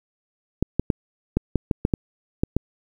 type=clicks; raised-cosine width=3 ms; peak=-6 dBFS; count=10; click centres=0.626 / 0.796 / 0.902 / 1.37 / 1.557 / 1.712 / 1.851 / 1.938 / 2.435 / 2.566 s; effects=8-bit